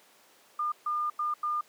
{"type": "tone bursts at uneven times", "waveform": "sine", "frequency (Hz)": 1208, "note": "D6", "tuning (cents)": 48, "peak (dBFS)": -27, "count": 4, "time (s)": [[0.59, 0.72], [0.86, 1.1], [1.19, 1.34], [1.43, 1.61]], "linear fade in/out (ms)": 5, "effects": ["pink hiss -59 dBFS RMS until 1.68 s", "high-pass 400 Hz 12 dB/octave"]}